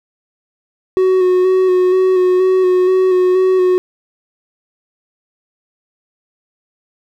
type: tone with vibrato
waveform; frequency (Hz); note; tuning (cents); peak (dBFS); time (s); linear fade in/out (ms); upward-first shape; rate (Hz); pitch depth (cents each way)
triangle; 369.9; F#4; 0; -7; 0.97-3.78; 0; square; 2.1; 19
effects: 8-bit